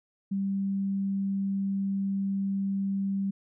sine tone, 196 Hz, G3, in tune, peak -26 dBFS, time 0.31-3.31 s, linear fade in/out 10 ms, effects none

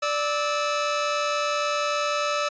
sawtooth tone pair together, 587.3 / 1304.8 Hz, D5 / E6, 0 / -18 cents, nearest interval octave + major second, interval 1382 cents, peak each -22 dBFS, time 0.02-2.49 s, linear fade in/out 10 ms, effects resampled to 16000 Hz

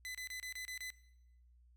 sawtooth tone bursts, 2012 Hz, B6, 32 cents sharp, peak -39 dBFS, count 7, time 0.05-0.903 s, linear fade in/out 0 ms, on 97 ms, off 29 ms, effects noise-tail reverb RT60 0.9 s tail -19 dB re dry + added 60 Hz sine -62 dBFS peak until 1.76 s

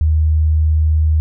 sine tone, 77.9 Hz, D#2, 3 cents sharp, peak -10 dBFS, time 0.01-1.2 s, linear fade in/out 0 ms, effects none

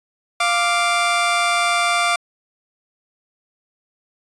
20% pulse tone pair together, 698 / 1174.7 Hz, F5 / D6, -1 / 0 cents, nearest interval major sixth, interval 901 cents, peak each -14 dBFS, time 0.4-2.16 s, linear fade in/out 5 ms, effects resampled to 22050 Hz

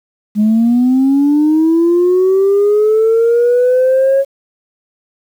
sine linear sweep, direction up, 206.5 to 551 Hz, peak -6 dBFS, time 0.35-4.25 s, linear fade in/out 50 ms, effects tanh soft clip ceiling -5 dBFS + 7-bit

